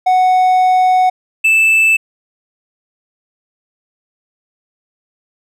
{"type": "tone pair in turn", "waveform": "triangle", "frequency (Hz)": [740, 2637], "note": ["F#5", "E7"], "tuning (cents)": [0, 0], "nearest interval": "octave + minor seventh", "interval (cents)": 2200, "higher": "second", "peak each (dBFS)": -6, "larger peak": "neither", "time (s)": [[0.06, 1.1], [1.44, 1.97]], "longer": "first", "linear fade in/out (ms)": 10, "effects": []}